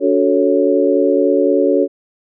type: chord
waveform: sine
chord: D major seventh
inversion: none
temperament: equal with one note detuned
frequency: 286.3 / 370 / 440 / 554.4 Hz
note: D4 / F#4 / A4 / C#5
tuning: -44 / 0 / 0 / 0 cents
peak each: -16 dBFS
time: 0-1.88 s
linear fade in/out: 50 ms
effects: none

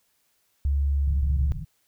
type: tone with pitch glide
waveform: sine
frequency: 70.3 to 69.77 Hz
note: C#2 to C#2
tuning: +25 to +12 cents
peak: -20 dBFS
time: 0.65-1.52 s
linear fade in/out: 0 ms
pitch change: -13 cents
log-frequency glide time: 0.89-1.28 s
type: low-pass noise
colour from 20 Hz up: white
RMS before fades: -32 dBFS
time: 1.06-1.65 s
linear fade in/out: 20 ms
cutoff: 170 Hz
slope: 96 dB/octave
effects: white hiss -69 dBFS RMS until 1.87 s

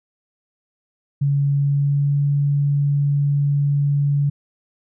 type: tone with pitch glide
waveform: sine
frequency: 141.2 to 142.84 Hz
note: C#3 to D3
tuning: +32 to -48 cents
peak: -15 dBFS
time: 1.21-4.3 s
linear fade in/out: 10 ms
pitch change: +20 cents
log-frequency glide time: 1.53-2.22 s
effects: none

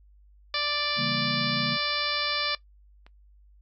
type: harmonic tone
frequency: 587.3 Hz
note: D5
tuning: in tune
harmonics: 1 / 2 / 3 / 4 / 5 / 6 / 7 / 8 / 9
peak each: -37 / -33 / -35 / -34 / -38 / -32 / -35 / -33 / -37 dBFS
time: 0.54-2.55 s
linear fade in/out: 2 ms
type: chord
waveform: sine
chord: C# diminished seventh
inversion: none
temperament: equal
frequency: 138.59 / 164.81 / 196 / 233.1 Hz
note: C#3 / E3 / G3 / Bb3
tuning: 0 / 0 / 0 / 0 cents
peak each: -33 / -37 / -38 / -32 dBFS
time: 0.96-1.78 s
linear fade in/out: 50 ms
type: clicks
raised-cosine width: 0.3 ms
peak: -34 dBFS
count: 4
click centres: 1.44 / 1.498 / 2.324 / 3.065 s
effects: noise-tail reverb RT60 0.1 s tail -18 dB re dry + added 50 Hz sine -53 dBFS peak until 3.61 s

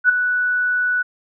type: tone with ADSR envelope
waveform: sine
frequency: 1480 Hz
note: F#6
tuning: in tune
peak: -7 dBFS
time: 0.04-1.03 s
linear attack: 52 ms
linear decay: 9 ms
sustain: -9 dB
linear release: 16 ms
effects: none

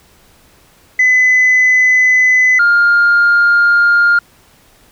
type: tone pair in turn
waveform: sine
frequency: 2013 / 1408.4 Hz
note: B6 / F6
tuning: +33 / +14 cents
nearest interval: tritone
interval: 619 cents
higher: first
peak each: -5 dBFS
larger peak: neither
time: 0.99-2.59 / 2.59-4.19 s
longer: neither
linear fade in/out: 5 ms
effects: tanh soft clip ceiling -4 dBFS + pink hiss -48 dBFS RMS until 4.91 s

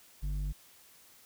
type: tone with low-pass filter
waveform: square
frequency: 49 Hz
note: G1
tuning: in tune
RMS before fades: -34 dBFS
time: 0.22-0.53 s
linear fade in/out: 20 ms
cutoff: 130 Hz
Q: 1.5
effects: white hiss -59 dBFS RMS until 1.25 s

